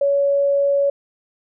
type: tone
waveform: sine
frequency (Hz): 562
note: C#5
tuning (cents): +24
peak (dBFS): -14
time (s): 0.01-0.9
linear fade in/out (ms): 5
effects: none